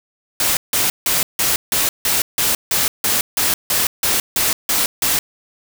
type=noise bursts; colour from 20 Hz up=white; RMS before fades=-17 dBFS; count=15; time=0.4-5.19 s; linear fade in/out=2 ms; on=170 ms; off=160 ms; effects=none